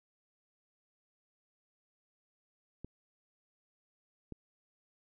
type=clicks; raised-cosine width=3 ms; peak=-30 dBFS; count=2; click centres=2.846 / 4.323 s; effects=none